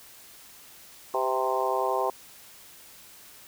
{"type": "harmonic tone with a mistuned harmonic", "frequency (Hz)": 130.81, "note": "C3", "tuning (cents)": 0, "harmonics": [3, 4, 5, 6, 7, 8], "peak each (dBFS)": [-31, -31, -31, -31, -31, -31], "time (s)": [1.14, 2.1], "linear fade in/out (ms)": 2, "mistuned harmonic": 4, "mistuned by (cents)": -36, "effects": ["white hiss -50 dBFS RMS until 3.47 s"]}